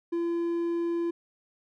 triangle tone, 340 Hz, F4, 46 cents flat, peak -24 dBFS, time 0.12-1.11 s, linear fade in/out 10 ms, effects none

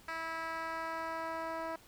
10% pulse tone with band-pass filter sweep, 326 Hz, E4, 19 cents flat, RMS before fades -39 dBFS, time 0.08-1.76 s, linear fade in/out 5 ms, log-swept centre 1700 to 700 Hz, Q 1, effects pink hiss -60 dBFS RMS until 1.87 s

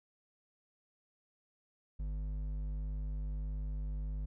triangle tone with hard clipping, 50.8 Hz, G#1, 38 cents flat, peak -37 dBFS, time 1.99-4.26 s, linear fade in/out 10 ms, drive 11 dB, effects none

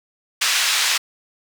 white band-pass noise, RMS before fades -19 dBFS, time 0.41-0.98 s, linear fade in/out 10 ms, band 1400 to 5200 Hz, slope 12 dB/octave, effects none

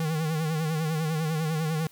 square tone with vibrato, 158.1 Hz, D#3, 28 cents sharp, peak -26 dBFS, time 0-1.87 s, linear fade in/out 2 ms, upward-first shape sine, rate 10 Hz, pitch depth 68 cents each way, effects white hiss -56 dBFS RMS until 1.91 s

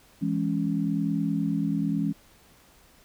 sine chord, C# minor, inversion first, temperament equal with one note detuned, 166.83 / 207.7 / 277.2 Hz, E3 / G#3 / C#4, +21 / 0 / 0 cents, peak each -28 dBFS, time 0.21-2.13 s, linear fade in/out 20 ms, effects pink hiss -57 dBFS RMS until 3.04 s

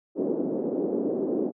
pink band-pass noise, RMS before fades -27 dBFS, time 0.15-1.52 s, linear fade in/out 50 ms, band 250 to 450 Hz, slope 24 dB/octave, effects high-pass 150 Hz 12 dB/octave

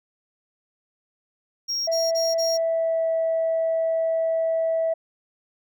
triangle tone bursts, 5588 Hz, F8, in tune, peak -22 dBFS, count 4, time 1.68-2.579 s, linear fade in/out 20 ms, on 200 ms, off 33 ms
sine tone with pitch glide, 659.3 to 652.9 Hz, E5 to E5, 0 to -17 cents, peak -19 dBFS, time 1.87-4.94 s, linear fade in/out 10 ms, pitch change -17 cents, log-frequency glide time 2.52-3.1 s
effects tanh soft clip ceiling -16 dBFS

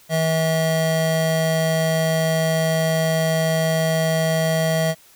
square tone pair together, 161.2 / 644.8 Hz, E3 / E5, -38 / -38 cents, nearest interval 2 octaves, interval 2400 cents, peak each -21 dBFS, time 0.09-4.95 s, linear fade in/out 50 ms, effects white hiss -51 dBFS RMS until 5.15 s

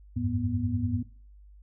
sine tone cluster, 85.9 / 96 / 106.2 / 244.2 Hz, F2 / G2 / G#2 / B3, -28 / -36 / +39 / -19 cents, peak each -33 / -34 / -30 / -30 dBFS, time 0.16-1.03 s, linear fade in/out 10 ms, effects noise-tail reverb RT60 0.4 s tail -18 dB re dry + added 50 Hz sine -49 dBFS peak until 1.62 s

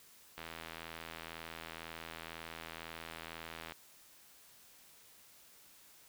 click train, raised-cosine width 0.3 ms, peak -28 dBFS, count 275, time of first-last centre 0.38-3.721 s, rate 82 Hz, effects white hiss -61 dBFS RMS until 6.08 s

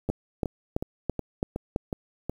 two click trains, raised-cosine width 2 ms, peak -12 / -16 dBFS, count 6 / 7, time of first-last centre 0.1-1.761 / 0.09-2.296 s, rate 3.01 / 2.72 Hz, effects 8-bit

